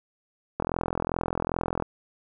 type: click train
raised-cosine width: 1 ms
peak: -12 dBFS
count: 53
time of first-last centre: 0.6-1.824 s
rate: 42.5 Hz
effects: none